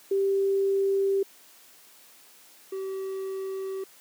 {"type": "tone pair in turn", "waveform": ["sine", "triangle"], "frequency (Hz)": [392, 384.2], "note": ["G4", "G4"], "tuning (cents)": [0, -35], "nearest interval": "unison", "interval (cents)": 35, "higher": "first", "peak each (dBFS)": [-21, -28], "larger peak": "first", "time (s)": [[0.11, 1.23], [2.72, 3.84]], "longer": "neither", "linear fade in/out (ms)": 5, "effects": ["white hiss -54 dBFS RMS until 4 s", "high-pass 200 Hz 12 dB/octave"]}